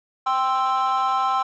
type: chord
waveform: triangle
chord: C major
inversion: second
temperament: equal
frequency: 784 / 1046.5 / 1318.5 Hz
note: G5 / C6 / E6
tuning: 0 / 0 / 0 cents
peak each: -20 / -20 / -21 dBFS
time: 0.26-1.43 s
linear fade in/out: 10 ms
effects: tanh soft clip ceiling -13 dBFS + resampled to 16000 Hz

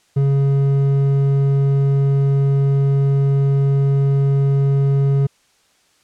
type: tone with hard clipping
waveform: sine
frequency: 138.5 Hz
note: C#3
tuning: 1 cent flat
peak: -14 dBFS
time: 0.16-5.27 s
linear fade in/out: 10 ms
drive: 6 dB
effects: white hiss -58 dBFS RMS until 6.03 s + low-pass 8000 Hz 12 dB/octave

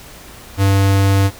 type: tone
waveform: square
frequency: 98 Hz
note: G2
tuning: in tune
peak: -11 dBFS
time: 0.57-1.31 s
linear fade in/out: 50 ms
effects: added 60 Hz sine -46 dBFS peak until 1.39 s + pink hiss -38 dBFS RMS until 1.39 s

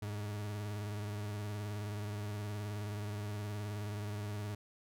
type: tone with vibrato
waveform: 40% pulse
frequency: 103.83 Hz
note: G#2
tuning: in tune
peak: -37 dBFS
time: 0.02-4.55 s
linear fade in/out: 5 ms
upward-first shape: sine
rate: 19 Hz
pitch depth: 48 cents each way
effects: none

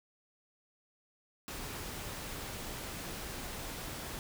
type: noise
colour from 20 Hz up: pink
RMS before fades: -42 dBFS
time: 1.48-4.19 s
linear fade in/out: 0 ms
effects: none

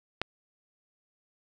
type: click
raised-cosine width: 0.3 ms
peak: -12 dBFS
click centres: 0.216 s
effects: none

